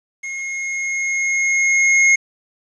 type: tone with level ramp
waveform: square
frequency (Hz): 2154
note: C7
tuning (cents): +50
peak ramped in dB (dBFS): -26 to -10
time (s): 0.23-2.16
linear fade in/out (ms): 10
effects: resampled to 22050 Hz + 8-bit